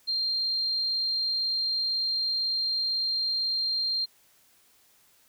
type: tone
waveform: sine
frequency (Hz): 4186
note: C8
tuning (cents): 0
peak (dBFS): -25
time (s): 0.07-4.06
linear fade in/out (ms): 20
effects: white hiss -62 dBFS RMS until 5.28 s